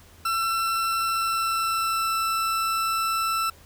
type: tone with pitch glide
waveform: 40% pulse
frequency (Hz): 1344 to 1330.1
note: E6 to E6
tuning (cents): +33 to +15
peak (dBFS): -22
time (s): 0.25-3.5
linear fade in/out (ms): 5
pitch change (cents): -18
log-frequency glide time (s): 1.02-2.19
effects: added 83 Hz sine -53 dBFS peak until 3.65 s + pink hiss -53 dBFS RMS until 3.65 s